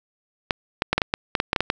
clicks, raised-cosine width 0.3 ms, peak -3 dBFS, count 12, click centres 0.508 / 0.821 / 0.93 / 0.98 / 1.018 / 1.139 / 1.352 / 1.401 / 1.531 / 1.562 / 1.606 / 1.701 s, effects none

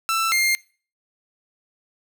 sawtooth tone pair in turn, 1332 / 2114 Hz, E6 / C7, +18 / +17 cents, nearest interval minor sixth, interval 799 cents, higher second, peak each -16 / -14 dBFS, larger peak second, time 0.09-0.32 / 0.32-0.55 s, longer neither, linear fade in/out 0 ms, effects noise-tail reverb RT60 0.4 s tail -23 dB re dry

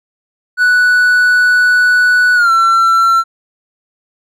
triangle tone with pitch glide, 1480 to 1349.3 Hz, F#6 to E6, 0 to +40 cents, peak -5 dBFS, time 0.57-3.24 s, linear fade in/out 50 ms, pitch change -160 cents, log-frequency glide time 2.35-2.51 s, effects none

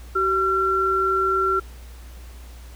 sine tone pair together, 381.2 / 1362 Hz, G4 / F6, -48 / -44 cents, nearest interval octave + minor seventh, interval 2204 cents, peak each -23 / -19 dBFS, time 0.15-1.6 s, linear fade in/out 10 ms, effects added 60 Hz sine -38 dBFS peak until 2.75 s + pink hiss -49 dBFS RMS until 2.75 s

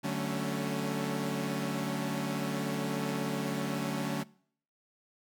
sawtooth chord, D major seventh, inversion none, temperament equal with one note detuned, 146.83 / 187.36 / 220 / 277.2 Hz, D3 / F#3 / A3 / C#4, 0 / +22 / 0 / 0 cents, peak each -33 dBFS, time 0.03-4.24 s, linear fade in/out 20 ms, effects noise-tail reverb RT60 0.6 s tail -23 dB re dry

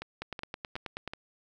two click trains, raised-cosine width 0.3 ms, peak -22 / -20 dBFS, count 4 / 9, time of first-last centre 0.02-1.135 / 0.22-1.077 s, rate 2.69 / 9.34 Hz, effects none

